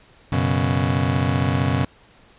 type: chord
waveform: 30% pulse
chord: F# suspended fourth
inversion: none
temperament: just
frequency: 92.5 / 123.33 / 138.75 Hz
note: F#2 / B2 / C#3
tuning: 0 / -2 / +2 cents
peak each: -20 dBFS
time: 0.32-1.85 s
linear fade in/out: 5 ms
effects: pink hiss -52 dBFS RMS until 2.38 s + resampled to 8000 Hz